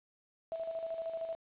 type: tone with tremolo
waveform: sine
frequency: 656 Hz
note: E5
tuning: 9 cents flat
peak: -34 dBFS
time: 0.52-1.35 s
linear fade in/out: 0 ms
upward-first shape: square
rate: 13 Hz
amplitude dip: 50%
effects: resampled to 8000 Hz + 10-bit